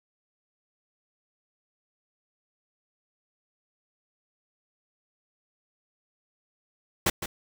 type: noise with echo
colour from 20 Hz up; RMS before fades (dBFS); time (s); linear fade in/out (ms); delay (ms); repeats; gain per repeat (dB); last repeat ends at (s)
pink; -23; 7.06-7.1; 5; 160; 1; -10; 7.26
effects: none